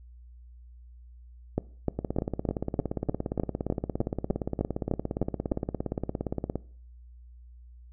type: two click trains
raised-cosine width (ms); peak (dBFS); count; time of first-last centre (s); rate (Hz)
2; -12 / -16; 14 / 80; 1.58-5.519 / 1.99-6.556; 3.3 / 17.3
effects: noise-tail reverb RT60 0.5 s tail -21 dB re dry + added 60 Hz sine -47 dBFS peak until 7.92 s